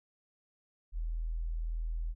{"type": "tone", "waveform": "sine", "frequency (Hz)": 40.87, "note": "E1", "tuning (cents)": -14, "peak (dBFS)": -32, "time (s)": [0.92, 2.15], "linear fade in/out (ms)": 50, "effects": []}